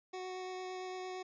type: tone with vibrato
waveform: 25% pulse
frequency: 370 Hz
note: F#4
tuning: in tune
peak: -37 dBFS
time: 0.13-1.23 s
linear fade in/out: 10 ms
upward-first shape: sine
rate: 8.8 Hz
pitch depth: 9 cents each way
effects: resampled to 16000 Hz